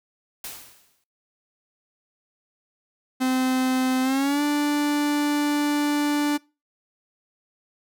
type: noise with exponential decay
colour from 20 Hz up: white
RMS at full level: -33 dBFS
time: 0.44-1.04 s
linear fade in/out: 2 ms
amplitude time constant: 130 ms
type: tone with pitch glide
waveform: 45% pulse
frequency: 258.1 to 293.1 Hz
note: C4 to D4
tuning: -23 to -3 cents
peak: -20 dBFS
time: 3.2-6.38 s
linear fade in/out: 20 ms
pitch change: +220 cents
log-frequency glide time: 4.02-4.42 s
effects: noise-tail reverb RT60 0.3 s tail -25 dB re dry